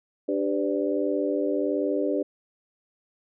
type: harmonic tone with a mistuned harmonic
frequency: 98 Hz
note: G2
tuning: in tune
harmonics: 3 / 4 / 5 / 6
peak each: -27 / -28 / -29 / -30 dBFS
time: 0.28-2.23 s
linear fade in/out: 10 ms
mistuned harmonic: 5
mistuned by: +58 cents
effects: none